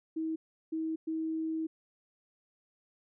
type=tone bursts at uneven times; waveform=sine; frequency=320.1 Hz; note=D#4; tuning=49 cents sharp; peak=-31 dBFS; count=3; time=0.16-0.36 / 0.72-0.96 / 1.07-1.67 s; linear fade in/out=10 ms; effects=none